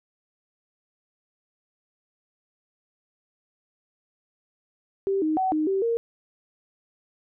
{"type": "tone with pitch steps", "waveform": "sine", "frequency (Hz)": [390.8, 311.7, 754, 308.7, 387.2, 463.6], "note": ["G4", "D#4", "F#5", "D#4", "G4", "A#4"], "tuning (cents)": [-5, 3, 32, -14, -21, -10], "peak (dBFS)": -21, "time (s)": [5.07, 5.97], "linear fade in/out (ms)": 0, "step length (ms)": 150, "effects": []}